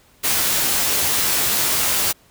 white noise with comb filter, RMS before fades -19 dBFS, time 0.23-2.13 s, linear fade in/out 20 ms, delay 14 ms, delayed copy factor +0.55, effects pink hiss -54 dBFS RMS until 2.3 s

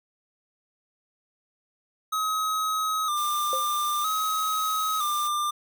square tone with vibrato, 1232 Hz, D#6, 17 cents flat, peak -25 dBFS, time 2.12-5.51 s, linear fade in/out 10 ms, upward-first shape square, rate 0.52 Hz, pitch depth 54 cents each way
blue noise, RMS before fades -38 dBFS, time 3.16-5.29 s, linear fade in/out 20 ms
sine tone with exponential decay, 523.3 Hz, C5, in tune, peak -25 dBFS, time 3.53-3.7 s, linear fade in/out 1 ms, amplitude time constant 36 ms
effects none

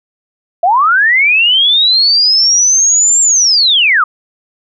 sine linear two-way sweep, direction up then down, 651 to 7459 to 1156 Hz, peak -6 dBFS, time 0.63-4.04 s, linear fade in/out 5 ms, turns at 3.21 s, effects none

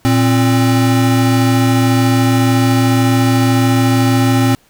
square tone pair together, 115.9 / 265.8 Hz, A#2 / C4, -10 / +27 cents, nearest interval octave + major second, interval 1437 cents, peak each -13 dBFS, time 0.05-4.55 s, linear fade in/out 0 ms, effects pink hiss -52 dBFS RMS until 4.69 s

